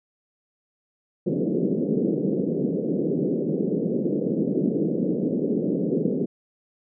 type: band-pass noise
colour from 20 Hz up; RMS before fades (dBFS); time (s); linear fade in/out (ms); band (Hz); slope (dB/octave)
pink; -24; 1.26-6.26; 10; 160 to 490; 48
effects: none

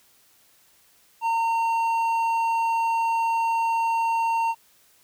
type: tone with hard clipping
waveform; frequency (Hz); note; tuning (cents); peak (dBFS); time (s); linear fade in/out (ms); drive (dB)
triangle; 914; A#5; -34; -22; 1.21-4.55; 50; 9
effects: white hiss -59 dBFS RMS until 5.03 s

